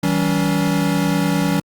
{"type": "tone cluster", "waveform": "square", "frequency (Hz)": [161.5, 191.6, 282.7], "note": ["E3", "G3", "C#4"], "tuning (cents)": [-35, -39, 34], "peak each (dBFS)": -21, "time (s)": [0.03, 1.6], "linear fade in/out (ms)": 5, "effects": ["Opus 48 kbps"]}